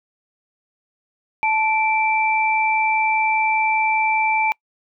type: tone pair together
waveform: sine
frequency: 875 / 2340 Hz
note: A5 / D7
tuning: -10 / -7 cents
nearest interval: octave + perfect fourth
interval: 1703 cents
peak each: -18 / -20 dBFS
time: 1.43-4.52 s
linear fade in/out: 0 ms
effects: noise-tail reverb RT60 0.1 s tail -26 dB re dry